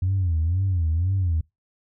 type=tone with vibrato; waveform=sine; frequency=87.8 Hz; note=F2; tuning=10 cents sharp; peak=-18 dBFS; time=0.02-1.41 s; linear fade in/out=5 ms; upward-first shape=sine; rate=2 Hz; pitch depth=180 cents each way; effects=noise-tail reverb RT60 0.2 s tail -25 dB re dry + tanh soft clip ceiling -16 dBFS